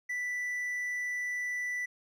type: tone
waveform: triangle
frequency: 1975.5 Hz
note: B6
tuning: in tune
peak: -30 dBFS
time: 0.09-1.86 s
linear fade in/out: 10 ms
effects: none